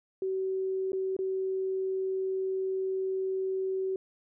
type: tone with dropouts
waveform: sine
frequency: 380 Hz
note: F#4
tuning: 46 cents sharp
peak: -28 dBFS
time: 0.22-3.96 s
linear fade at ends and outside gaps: 2 ms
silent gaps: 0.92-0.931 / 1.166-1.189 s
effects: none